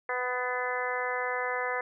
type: harmonic tone with a mistuned harmonic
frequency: 249.5 Hz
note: B3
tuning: 18 cents sharp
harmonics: 2 / 3 / 4 / 5 / 6 / 7 / 8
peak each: -34 / -37 / -36 / -38 / -39 / -35 / -37 dBFS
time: 0.09-1.81 s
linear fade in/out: 2 ms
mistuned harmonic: 8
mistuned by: +30 cents
effects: none